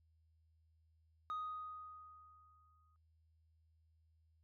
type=tone with exponential decay; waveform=sine; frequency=1247 Hz; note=D#6; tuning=3 cents sharp; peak=-36 dBFS; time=1.3-2.96 s; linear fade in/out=0 ms; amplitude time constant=360 ms; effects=tanh soft clip ceiling -38 dBFS + added 80 Hz sine -70 dBFS peak until 4.43 s